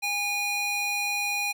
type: tone with high-pass filter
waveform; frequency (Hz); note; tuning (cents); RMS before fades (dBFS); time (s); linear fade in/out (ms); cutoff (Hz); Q
square; 818; G#5; -26; -28; 0.02-1.53; 20; 1700; 7.5
effects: none